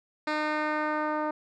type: tone with low-pass filter sweep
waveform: 10% pulse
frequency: 304.7 Hz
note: D#4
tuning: 36 cents flat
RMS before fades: -29 dBFS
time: 0.27-1.31 s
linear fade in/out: 5 ms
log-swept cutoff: 3600 to 1000 Hz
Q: 1.1
effects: none